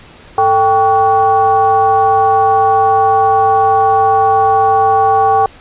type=tone with frequency modulation; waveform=sine; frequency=784 Hz; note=G5; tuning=in tune; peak=-7 dBFS; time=0.38-5.46 s; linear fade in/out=2 ms; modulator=341 Hz; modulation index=0.82; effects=pink hiss -39 dBFS RMS until 5.6 s + resampled to 8000 Hz